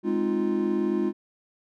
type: chord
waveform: triangle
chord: F minor seventh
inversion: first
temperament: equal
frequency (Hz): 207.7 / 261.6 / 311.1 / 349.2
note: Ab3 / C4 / Eb4 / F4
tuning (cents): 0 / 0 / 0 / 0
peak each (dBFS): -26 / -30 / -27 / -24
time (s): 0.03-1.13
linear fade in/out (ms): 50
effects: none